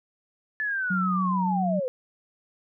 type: linear sweep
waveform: sine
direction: down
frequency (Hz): 1745 to 490.5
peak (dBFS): -25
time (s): 0.6-1.88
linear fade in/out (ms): 0
type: tone with vibrato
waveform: sine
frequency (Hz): 184.8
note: F#3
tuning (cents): -2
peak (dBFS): -24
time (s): 0.9-1.8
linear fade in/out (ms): 10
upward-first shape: triangle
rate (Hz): 7.2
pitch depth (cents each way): 24
effects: none